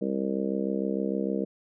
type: harmonic tone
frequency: 66.6 Hz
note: C2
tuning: 31 cents sharp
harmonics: 3 / 4 / 5 / 6 / 7 / 8 / 9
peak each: -30 / -34 / -33 / -38 / -32 / -39 / -39 dBFS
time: 0.01-1.45 s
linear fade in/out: 10 ms
effects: none